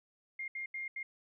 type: tone bursts at uneven times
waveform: sine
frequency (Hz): 2121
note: C7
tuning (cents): +23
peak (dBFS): -37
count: 4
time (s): 0.39-0.48 / 0.55-0.66 / 0.74-0.88 / 0.96-1.03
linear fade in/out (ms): 5
effects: none